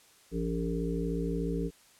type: harmonic tone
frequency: 56.8 Hz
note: A#1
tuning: 44 cents flat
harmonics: 1 / 3 / 5 / 7 / 8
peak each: -35 / -33 / -36 / -38 / -37 dBFS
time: 0.31-1.71 s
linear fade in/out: 50 ms
effects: white hiss -60 dBFS RMS until 1.99 s + low-pass 11000 Hz 12 dB/octave